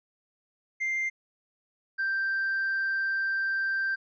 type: tone pair in turn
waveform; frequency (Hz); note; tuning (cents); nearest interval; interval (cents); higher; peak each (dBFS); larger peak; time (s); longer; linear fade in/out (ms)
triangle; 2096 / 1570.2; C7 / G6; +2 / +2; perfect fourth; 500; first; -24 / -23; second; 0.8-1.1 / 1.98-3.96; second; 20
effects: tanh soft clip ceiling -21 dBFS + resampled to 16000 Hz